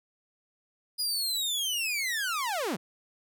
sawtooth linear sweep, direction down, 4978 to 138.59 Hz, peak -25 dBFS, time 0.98-2.77 s, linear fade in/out 20 ms, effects none

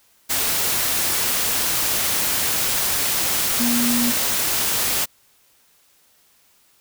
sine tone in noise, 239.5 Hz, A#3, 47 cents sharp, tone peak -19 dBFS, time 3.59-4.12 s, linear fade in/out 20 ms, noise white, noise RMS -21 dBFS, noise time 0.29-5.06 s, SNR -1 dB, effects white hiss -58 dBFS RMS until 6.8 s

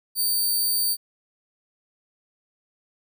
10% pulse tone, 4598 Hz, D8, 37 cents flat, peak -14 dBFS, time 0.15-0.97 s, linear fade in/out 50 ms, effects none

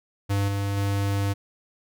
square tone with level steps, 99.8 Hz, G2, 32 cents sharp, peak -22 / -25 / -23 dBFS, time 0.29-1.34 s, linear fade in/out 20 ms, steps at 0.48 / 0.77 s, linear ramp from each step 2 ms, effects none

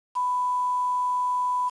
sine tone with quantisation, 994 Hz, B5, 11 cents sharp, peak -22 dBFS, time 0.15-1.7 s, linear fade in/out 20 ms, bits 7, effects resampled to 22050 Hz

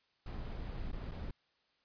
brown noise with dropouts, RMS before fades -41 dBFS, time 0.26-1.31 s, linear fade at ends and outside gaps 5 ms, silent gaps 0.917-0.928 / 1.113-1.117 s, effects white hiss -75 dBFS RMS until 1.84 s + resampled to 11025 Hz

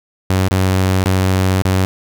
sawtooth tone with dropouts, 94 Hz, F#2, 28 cents sharp, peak -8 dBFS, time 0.3-1.85 s, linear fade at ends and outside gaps 0 ms, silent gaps 0.484-0.51 / 1.04-1.059 / 1.621-1.652 s, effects none

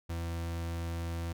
40% pulse tone, 84.1 Hz, E2, 35 cents sharp, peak -33 dBFS, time 0.09-1.33 s, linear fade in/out 10 ms, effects none

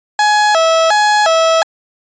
30% pulse tone with vibrato, 740 Hz, F#5, in tune, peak -6 dBFS, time 0.19-1.63 s, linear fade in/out 2 ms, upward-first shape square, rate 1.4 Hz, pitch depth 220 cents each way, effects resampled to 16000 Hz

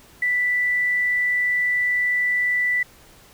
sine tone with quantisation, 1975.5 Hz, B6, in tune, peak -18 dBFS, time 0.22-2.83 s, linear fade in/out 5 ms, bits 8, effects pink hiss -50 dBFS RMS until 3.33 s

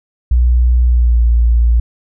sine tone with pitch glide, 60.8 to 58.19 Hz, B1 to A#1, -26 to -2 cents, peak -7 dBFS, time 0.31-1.8 s, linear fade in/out 5 ms, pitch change -76 cents, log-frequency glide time 0.86-1.22 s, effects none

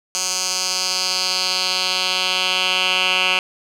10% pulse tone with band-pass filter sweep, 185 Hz, F#3, in tune, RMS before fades -20 dBFS, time 0.15-3.39 s, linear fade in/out 0 ms, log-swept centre 6200 to 2700 Hz, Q 2.6, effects none

